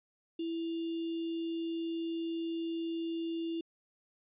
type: tone with sample-and-hold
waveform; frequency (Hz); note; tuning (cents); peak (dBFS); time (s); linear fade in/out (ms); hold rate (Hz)
sine; 331; E4; +7; -33; 0.39-3.61; 5; 3150
effects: resampled to 8000 Hz